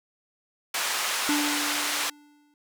pink band-pass noise, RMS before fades -28 dBFS, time 0.74-2.1 s, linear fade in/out 5 ms, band 1000 to 11000 Hz, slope 12 dB/octave
square tone with exponential decay, 293.7 Hz, D4, in tune, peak -23 dBFS, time 1.29-2.54 s, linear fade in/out 1 ms, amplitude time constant 270 ms
effects none

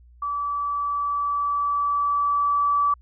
sine tone with level ramp, 1153 Hz, D6, 32 cents flat, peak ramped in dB -24 to -17 dBFS, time 0.22-2.94 s, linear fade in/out 5 ms, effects added 60 Hz sine -48 dBFS peak until 3.01 s

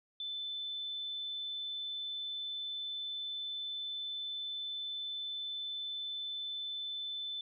sine tone, 3520 Hz, A7, in tune, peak -37 dBFS, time 0.2-7.41 s, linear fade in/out 2 ms, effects none

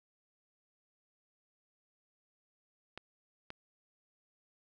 clicks, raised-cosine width 0.3 ms, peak -27 dBFS, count 2, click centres 2.976 / 3.504 s, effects none

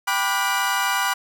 30% pulse chord, G major seventh, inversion none, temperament equal with one note detuned, 784 / 987.8 / 1174.7 / 1447.8 Hz, G5 / B5 / D6 / F#6, 0 / 0 / 0 / -38 cents, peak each -24 / -22 / -24 / -22 dBFS, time 0.07-1.14 s, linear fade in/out 10 ms, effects none

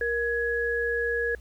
sine tone pair together, 470 / 1674.9 Hz, A#4 / G#6, +14 / +14 cents, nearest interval octave + minor seventh, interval 2200 cents, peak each -27 dBFS, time 0.01-1.35 s, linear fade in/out 2 ms, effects added 60 Hz sine -42 dBFS peak until 1.4 s + pink hiss -59 dBFS RMS until 1.4 s

